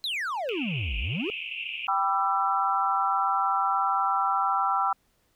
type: exponential two-way sweep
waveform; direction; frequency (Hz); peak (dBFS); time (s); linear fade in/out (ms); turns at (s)
triangle; down then up; 4186 to 48.46 to 450.5; -26; 0.04-1.3; 0; 0.98
type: band-pass noise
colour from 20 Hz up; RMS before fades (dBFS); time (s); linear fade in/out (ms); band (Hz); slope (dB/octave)
white; -35; 0.49-1.87; 0; 2400 to 2900; 96
type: chord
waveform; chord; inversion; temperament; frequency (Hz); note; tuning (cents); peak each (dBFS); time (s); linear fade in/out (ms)
sine; E minor seventh; first; equal with one note detuned; 784 / 987.8 / 1174.7 / 1340.8; G5 / B5 / D6 / E6; 0 / 0 / 0 / +29; -27 / -29 / -31 / -26; 1.88-4.93; 5
effects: pink hiss -69 dBFS RMS until 5.35 s